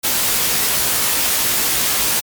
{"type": "noise with comb filter", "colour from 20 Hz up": "white", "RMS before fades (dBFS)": -17, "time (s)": [0.03, 2.21], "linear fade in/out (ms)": 20, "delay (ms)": 17, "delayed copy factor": 0.7, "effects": ["MP3 96 kbps"]}